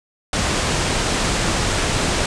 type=low-pass noise; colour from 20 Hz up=pink; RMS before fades=-20 dBFS; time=0.33-2.26 s; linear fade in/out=2 ms; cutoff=9100 Hz; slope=48 dB/octave; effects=none

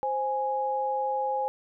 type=tone pair together; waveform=sine; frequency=523.7 / 830.6 Hz; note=C5 / G#5; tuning=+1 / 0 cents; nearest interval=minor sixth; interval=799 cents; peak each=-30 / -27 dBFS; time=0.03-1.48 s; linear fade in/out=0 ms; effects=none

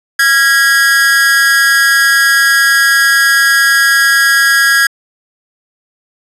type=tone with amplitude modulation; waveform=45% pulse; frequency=1646 Hz; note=G#6; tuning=16 cents flat; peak=-3 dBFS; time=0.19-4.87 s; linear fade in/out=5 ms; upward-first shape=sine; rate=271 Hz; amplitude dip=80%; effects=resampled to 32000 Hz

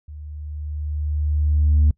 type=tone with level ramp; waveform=sine; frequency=75 Hz; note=D2; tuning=37 cents sharp; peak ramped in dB=-34 to -9 dBFS; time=0.08-1.91 s; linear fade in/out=5 ms; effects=noise-tail reverb RT60 0.1 s tail -25 dB re dry + tanh soft clip ceiling -10 dBFS

